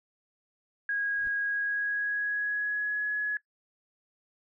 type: tone with pitch glide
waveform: sine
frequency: 1644 to 1688.3 Hz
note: G#6 to G#6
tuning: -18 to +28 cents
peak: -27 dBFS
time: 0.89-3.37 s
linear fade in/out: 2 ms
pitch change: +46 cents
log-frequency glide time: 1.4-3.12 s
type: noise with exponential growth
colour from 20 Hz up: brown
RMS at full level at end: -45 dBFS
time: 1.08-1.28 s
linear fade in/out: 2 ms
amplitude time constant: 42 ms
effects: noise-tail reverb RT60 0.1 s tail -21 dB re dry